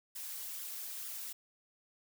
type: noise with flanger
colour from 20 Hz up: blue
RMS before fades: -43 dBFS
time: 0.15-1.33 s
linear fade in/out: 10 ms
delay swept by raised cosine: 0.56 to 5.36 ms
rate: 2.2 Hz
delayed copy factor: +0.6
effects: none